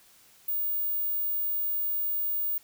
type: tone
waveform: sine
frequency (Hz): 15510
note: B9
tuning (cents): -33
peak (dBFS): -24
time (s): 0.48-2.58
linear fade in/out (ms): 5
effects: tanh soft clip ceiling -24 dBFS + white hiss -58 dBFS RMS until 2.63 s